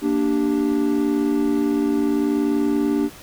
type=chord; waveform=triangle; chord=G minor; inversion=first; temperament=equal; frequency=233.1 / 293.7 / 392 Hz; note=Bb3 / D4 / G4; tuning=0 / 0 / 0 cents; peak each=-22 / -17 / -23 dBFS; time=0.01-3.1 s; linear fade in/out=50 ms; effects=pink hiss -42 dBFS RMS until 3.22 s